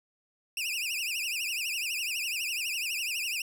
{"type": "tone with vibrato", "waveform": "sawtooth", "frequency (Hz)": 2617, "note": "E7", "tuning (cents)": -13, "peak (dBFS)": -27, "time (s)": [0.57, 3.42], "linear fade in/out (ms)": 2, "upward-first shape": "triangle", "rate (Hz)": 12, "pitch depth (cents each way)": 200, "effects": []}